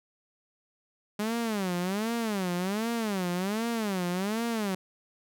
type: tone with vibrato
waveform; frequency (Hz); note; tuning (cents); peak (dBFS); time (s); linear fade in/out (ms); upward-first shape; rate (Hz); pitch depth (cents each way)
sawtooth; 203; G#3; -39; -24; 1.19-4.75; 5; sine; 1.3; 250
effects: none